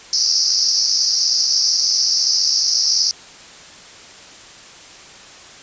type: band-pass noise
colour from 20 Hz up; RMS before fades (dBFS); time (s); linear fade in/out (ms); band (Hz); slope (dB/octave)
pink; -17; 0.13-3.11; 0; 4700 to 5800; 96
effects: white hiss -40 dBFS RMS until 5.62 s + resampled to 16000 Hz